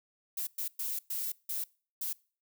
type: noise bursts at uneven times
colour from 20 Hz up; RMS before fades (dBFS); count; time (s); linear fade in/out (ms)
violet; -35; 6; 0.37-0.47 / 0.58-0.68 / 0.79-0.99 / 1.1-1.32 / 1.49-1.64 / 2.01-2.13; 5
effects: noise-tail reverb RT60 0.4 s tail -24 dB re dry